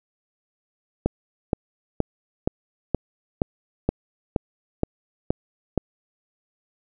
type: click train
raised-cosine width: 2 ms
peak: -6 dBFS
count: 11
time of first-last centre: 1.06-5.777 s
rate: 2.12 Hz
effects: none